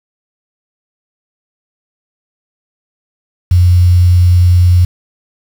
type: tone with quantisation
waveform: sine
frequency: 89 Hz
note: F2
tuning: 33 cents sharp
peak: -4 dBFS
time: 3.51-4.85 s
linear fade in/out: 5 ms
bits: 5
effects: none

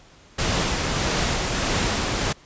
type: noise with tremolo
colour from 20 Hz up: pink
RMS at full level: -22 dBFS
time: 0.38-2.33 s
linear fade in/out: 10 ms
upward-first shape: sine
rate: 1.6 Hz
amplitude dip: 25%
effects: pink hiss -51 dBFS RMS until 2.45 s + resampled to 16000 Hz

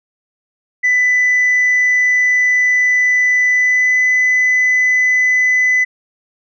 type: tone with pitch glide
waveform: sine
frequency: 1994 to 2006 Hz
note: B6 to B6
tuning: +16 to +26 cents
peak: -8 dBFS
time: 0.83-5.85 s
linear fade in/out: 20 ms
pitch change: +10 cents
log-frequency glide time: 3.51-3.98 s
effects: tanh soft clip ceiling -8 dBFS

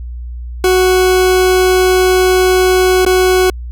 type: tone with dropouts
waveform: 40% pulse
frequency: 370 Hz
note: F#4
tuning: in tune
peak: -7 dBFS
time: 0.64-3.5 s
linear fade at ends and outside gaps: 2 ms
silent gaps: 3.05-3.063 s
effects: added 60 Hz sine -22 dBFS peak until 3.71 s

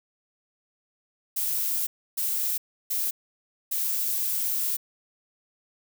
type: noise bursts at uneven times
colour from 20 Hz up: violet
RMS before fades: -27 dBFS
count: 4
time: 1.36-1.87 / 2.17-2.58 / 2.9-3.11 / 3.71-4.77 s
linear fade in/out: 10 ms
effects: none

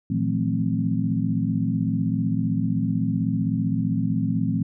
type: tone cluster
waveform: sine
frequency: 114.5 / 162.5 / 178.2 / 217.4 / 261.9 Hz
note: A#2 / E3 / F3 / A3 / C4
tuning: -31 / -24 / +35 / -21 / +2 cents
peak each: -27 dBFS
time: 0.1-4.63 s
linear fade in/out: 5 ms
effects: none

